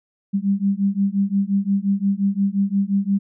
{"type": "beating tone pair", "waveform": "sine", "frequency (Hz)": [195.2, 200.9], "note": ["G3", "G3"], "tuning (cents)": [-7, 43], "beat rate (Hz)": 5.7, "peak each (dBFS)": -20, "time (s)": [0.33, 3.19], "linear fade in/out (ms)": 20, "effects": []}